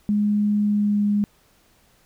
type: tone with pitch glide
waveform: sine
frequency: 207.7 to 205.8 Hz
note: G#3 to G#3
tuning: 0 to -16 cents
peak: -17 dBFS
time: 0.09-1.24 s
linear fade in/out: 0 ms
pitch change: -16 cents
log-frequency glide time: 0.61-1.04 s
effects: pink hiss -59 dBFS RMS until 2.05 s